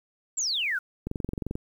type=exponential sweep; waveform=sine; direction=down; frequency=7730 to 1396.9 Hz; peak=-25 dBFS; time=0.37-0.79 s; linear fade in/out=10 ms
type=click train; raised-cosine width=3 ms; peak=-18 dBFS; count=12; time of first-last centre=1.07-1.555 s; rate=22.7 Hz
effects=9-bit